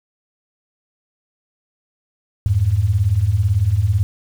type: beating tone pair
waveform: sine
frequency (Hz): 86.5 / 104.5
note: F2 / G#2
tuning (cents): -16 / +11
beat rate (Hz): 18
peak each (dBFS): -18 / -15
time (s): 2.46-4.03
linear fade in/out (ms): 0
effects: 7-bit